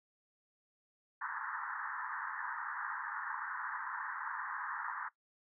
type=band-pass noise; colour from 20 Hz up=white; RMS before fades=-41 dBFS; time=1.21-5.09 s; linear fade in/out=10 ms; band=860 to 1800 Hz; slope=96 dB/octave; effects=noise-tail reverb RT60 0.1 s tail -17 dB re dry